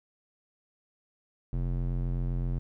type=tone with band-pass filter; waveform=square; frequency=43.87 Hz; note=F1; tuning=9 cents sharp; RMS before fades=-30 dBFS; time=1.53-2.59 s; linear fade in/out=0 ms; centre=110 Hz; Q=1; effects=none